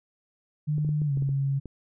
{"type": "tone with pitch glide", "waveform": "sine", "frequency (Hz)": [150.2, 137.73], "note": ["D3", "C#3"], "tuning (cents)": [39, -11], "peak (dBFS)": -23, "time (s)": [0.67, 1.6], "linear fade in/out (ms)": 20, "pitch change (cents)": -150, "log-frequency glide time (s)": [1.05, 1.13]}
{"type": "clicks", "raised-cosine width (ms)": 3, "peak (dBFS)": -26, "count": 8, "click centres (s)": [0.782, 0.848, 0.891, 1.018, 1.173, 1.223, 1.291, 1.657]}
{"effects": []}